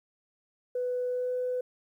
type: tone with pitch glide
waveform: sine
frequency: 497 to 501 Hz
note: B4 to B4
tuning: +11 to +25 cents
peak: -27 dBFS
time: 0.75-1.61 s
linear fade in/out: 5 ms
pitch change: +14 cents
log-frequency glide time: 1.08-1.32 s
effects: tanh soft clip ceiling -23 dBFS + 11-bit